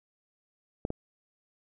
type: clicks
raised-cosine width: 2 ms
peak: -17 / -20 dBFS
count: 2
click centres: 0.851 / 0.904 s
effects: none